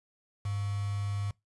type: tone with quantisation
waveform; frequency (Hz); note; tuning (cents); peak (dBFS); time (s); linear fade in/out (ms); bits
sine; 101.1; G#2; -46; -30; 0.45-1.31; 5; 7
effects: noise-tail reverb RT60 0.2 s tail -24 dB re dry + resampled to 24000 Hz